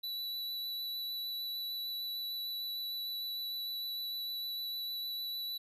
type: tone with vibrato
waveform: square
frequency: 3951 Hz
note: B7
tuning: in tune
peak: -37 dBFS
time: 0.03-5.58 s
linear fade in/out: 10 ms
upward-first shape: sine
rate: 6.6 Hz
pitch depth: 9 cents each way
effects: none